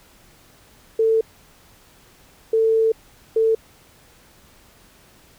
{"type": "tone bursts at uneven times", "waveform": "sine", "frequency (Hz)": 446.4, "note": "A4", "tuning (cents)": 25, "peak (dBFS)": -14, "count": 3, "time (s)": [[0.99, 1.21], [2.53, 2.92], [3.36, 3.55]], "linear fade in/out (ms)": 5, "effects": ["pink hiss -52 dBFS RMS until 5.38 s"]}